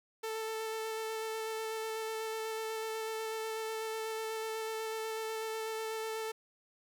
sawtooth tone with vibrato, 442.1 Hz, A4, 8 cents sharp, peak -32 dBFS, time 0.23-6.32 s, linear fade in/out 10 ms, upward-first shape square, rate 8.1 Hz, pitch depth 9 cents each way, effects 11-bit

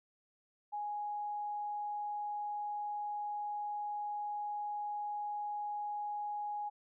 sine tone, 830.6 Hz, G#5, in tune, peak -36 dBFS, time 0.72-6.7 s, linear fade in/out 20 ms, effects none

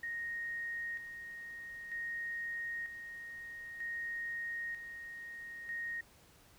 sine tone with tremolo, 1864.7 Hz, A#6, in tune, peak -37 dBFS, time 0.03-6.01 s, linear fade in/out 5 ms, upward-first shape square, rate 0.53 Hz, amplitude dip 55%, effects pink hiss -63 dBFS RMS until 6.58 s

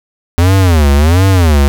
square tone with vibrato, 82.41 Hz, E2, in tune, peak -6 dBFS, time 0.38-1.68 s, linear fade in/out 0 ms, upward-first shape sine, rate 1.4 Hz, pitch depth 280 cents each way, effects none

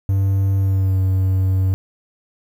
triangle tone with pitch glide, 97.2 to 94.43 Hz, G2 to F#2, -14 to +36 cents, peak -12 dBFS, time 0.09-1.74 s, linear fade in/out 0 ms, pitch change -50 cents, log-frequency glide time 0.57-1 s, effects 8-bit

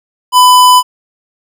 square tone, 1000 Hz, B5, 21 cents sharp, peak -3 dBFS, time 0.32-0.83 s, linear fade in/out 50 ms, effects none

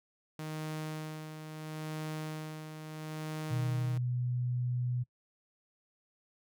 sawtooth tone with tremolo, 155.56 Hz, D#3, in tune, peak -32 dBFS, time 0.39-3.98 s, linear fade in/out 2 ms, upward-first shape sine, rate 0.74 Hz, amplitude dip 55%
sine tone, 123.47 Hz, B2, in tune, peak -30 dBFS, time 3.5-5.04 s, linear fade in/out 20 ms
effects noise-tail reverb RT60 0.1 s tail -23 dB re dry

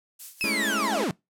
violet noise with tremolo, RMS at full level -35 dBFS, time 0.19-0.87 s, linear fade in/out 10 ms, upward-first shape sine, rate 4.5 Hz, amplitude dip 75%
35% pulse linear sweep, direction down, 2637 to 133.4 Hz, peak -23 dBFS, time 0.41-1.11 s, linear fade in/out 0 ms
sawtooth chord, A major seventh, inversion third, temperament equal, 207.7 / 220 / 277.2 / 329.6 Hz, G#3 / A3 / C#4 / E4, 0 / 0 / 0 / 0 cents, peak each -30 dBFS, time 0.44-1.04 s, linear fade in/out 0 ms
effects noise-tail reverb RT60 0.2 s tail -23 dB re dry + low-pass 12000 Hz 12 dB/octave

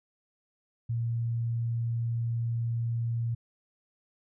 sine tone, 116.54 Hz, A#2, in tune, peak -27 dBFS, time 0.89-3.35 s, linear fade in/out 10 ms, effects none

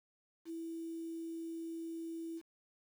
sine tone with quantisation, 329.6 Hz, E4, in tune, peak -40 dBFS, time 0.45-2.42 s, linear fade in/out 50 ms, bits 10, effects none

